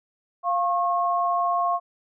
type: tone pair together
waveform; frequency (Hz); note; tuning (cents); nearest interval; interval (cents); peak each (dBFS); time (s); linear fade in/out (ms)
sine; 698.5 / 1086.8; F5 / C#6; 0 / -35; minor sixth; 765; -23; 0.43-1.8; 50
effects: none